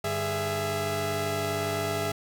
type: tone cluster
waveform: sawtooth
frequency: 99.1 / 148.8 / 413.8 / 666 Hz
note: G2 / D3 / G#4 / E5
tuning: +19 / +23 / -6 / +18 cents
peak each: -30 / -34 / -28 / -27 dBFS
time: 0.04-2.12 s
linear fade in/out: 5 ms
effects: none